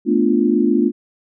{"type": "chord", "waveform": "sine", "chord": "B half-diminished seventh", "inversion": "third", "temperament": "equal", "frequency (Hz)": [220, 246.9, 293.7, 349.2], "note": ["A3", "B3", "D4", "F4"], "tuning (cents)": [0, 0, 0, 0], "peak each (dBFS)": -18, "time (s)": [0.05, 0.92], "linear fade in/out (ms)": 50, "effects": []}